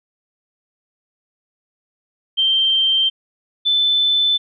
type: tone pair in turn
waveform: sine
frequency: 3141 / 3519 Hz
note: G7 / A7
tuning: +3 / 0 cents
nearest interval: major second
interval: 197 cents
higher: second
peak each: -13 dBFS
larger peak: neither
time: 2.37-3.1 / 3.65-4.38 s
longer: neither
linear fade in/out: 20 ms
effects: none